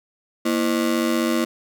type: ring-modulated tone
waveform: 35% pulse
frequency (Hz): 283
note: C#4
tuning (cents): +36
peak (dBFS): -14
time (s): 0.45-1.45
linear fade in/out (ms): 10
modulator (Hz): 47.8
effects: none